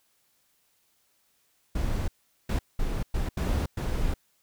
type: noise bursts at uneven times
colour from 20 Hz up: brown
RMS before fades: -27 dBFS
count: 6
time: 1.75-2.08 / 2.49-2.59 / 2.79-3.03 / 3.14-3.29 / 3.37-3.66 / 3.77-4.14 s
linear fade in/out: 5 ms
effects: white hiss -69 dBFS RMS until 4.42 s